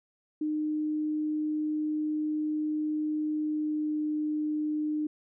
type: tone with pitch glide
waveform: sine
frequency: 305.4 to 303.6 Hz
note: D#4 to D#4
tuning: -32 to -42 cents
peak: -27 dBFS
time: 0.41-5.07 s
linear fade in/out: 5 ms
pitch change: -10 cents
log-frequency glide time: 3.32-4.03 s
effects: none